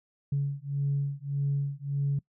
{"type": "beating tone pair", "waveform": "sine", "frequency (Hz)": [140, 141.7], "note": ["C#3", "C#3"], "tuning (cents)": [18, 38], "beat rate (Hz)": 1.7, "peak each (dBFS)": -29, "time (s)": [0.32, 2.19], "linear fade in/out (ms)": 5, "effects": ["noise-tail reverb RT60 0.1 s tail -23 dB re dry", "tanh soft clip ceiling -20 dBFS"]}